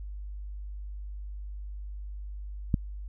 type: click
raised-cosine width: 5 ms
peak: -11 dBFS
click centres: 2.742 s
effects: added 50 Hz sine -36 dBFS peak until 3.08 s